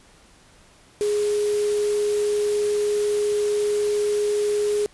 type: tone in noise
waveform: sine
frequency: 415.3 Hz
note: G#4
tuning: in tune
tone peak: -19 dBFS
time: 1.01-4.86 s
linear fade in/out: 0 ms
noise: white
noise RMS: -35 dBFS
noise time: 1.01-4.86 s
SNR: +13 dB
effects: pink hiss -53 dBFS RMS until 4.93 s + resampled to 24000 Hz